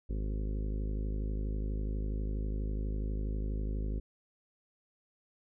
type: harmonic tone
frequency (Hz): 52.2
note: G#1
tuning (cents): +10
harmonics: 1 / 2 / 3 / 4 / 5 / 6 / 7 / 8 / 9 / 10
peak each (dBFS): -32 / -43 / -45 / -46 / -46 / -54 / -49 / -52 / -57 / -57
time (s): 0.09-4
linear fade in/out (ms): 10
effects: none